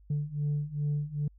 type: beating tone pair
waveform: sine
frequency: 145.5 / 148 Hz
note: D3 / D3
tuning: -16 / +14 cents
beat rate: 2.5 Hz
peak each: -31 / -29 dBFS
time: 0.1-1.28 s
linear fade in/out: 5 ms
effects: tanh soft clip ceiling -24 dBFS + added 50 Hz sine -54 dBFS peak until 1.38 s